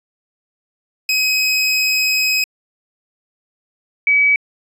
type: tone pair in turn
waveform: 25% pulse / sine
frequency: 2534 / 2280 Hz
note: D#7 / C#7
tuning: +31 / +48 cents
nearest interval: major second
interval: 183 cents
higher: first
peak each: -10 dBFS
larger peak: neither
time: 1.09-2.44 / 4.07-4.36 s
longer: first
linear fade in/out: 2 ms
effects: resampled to 32000 Hz